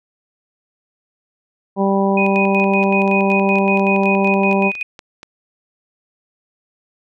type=harmonic tone; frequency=196 Hz; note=G3; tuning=in tune; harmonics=1 / 2 / 3 / 4 / 5; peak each=-16 / -19 / -21 / -22 / -23 dBFS; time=1.76-4.72 s; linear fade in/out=50 ms
type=tone with tremolo; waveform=sine; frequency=2489 Hz; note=D#7; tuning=in tune; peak=-17 dBFS; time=2.17-4.83 s; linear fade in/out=5 ms; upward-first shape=square; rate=5.3 Hz; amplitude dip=65%
type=click train; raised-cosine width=0.2 ms; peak=-18 dBFS; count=13; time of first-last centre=2.36-5.231 s; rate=4.18 Hz
effects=none